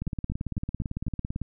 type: two click trains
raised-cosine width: 5 ms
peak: -19 / -18 dBFS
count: 5 / 26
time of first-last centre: 0.07-1.068 / 0.02-1.417 s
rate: 4.01 / 17.9 Hz
effects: none